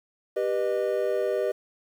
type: chord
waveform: triangle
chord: G augmented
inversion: none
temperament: just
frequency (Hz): 392 / 490 / 612.5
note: G4 / B4 / D#5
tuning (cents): 0 / -14 / -27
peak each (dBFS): -26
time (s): 0.36-1.52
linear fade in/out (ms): 10
effects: 9-bit